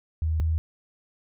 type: tone pair in turn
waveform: sine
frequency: 79.5 / 80.01 Hz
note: D#2 / D#2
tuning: +38 / +49 cents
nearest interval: unison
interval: 11 cents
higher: second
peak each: -22 / -21 dBFS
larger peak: second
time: 0.22-0.4 / 0.4-0.58 s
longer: neither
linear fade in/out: 0 ms
effects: none